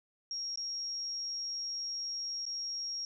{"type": "tone with dropouts", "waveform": "sine", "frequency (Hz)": 5588, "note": "F8", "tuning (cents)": 0, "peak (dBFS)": -35, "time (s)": [0.31, 3.05], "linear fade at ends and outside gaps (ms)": 1, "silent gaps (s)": [[0.558, 0.574], [2.454, 2.464]], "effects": []}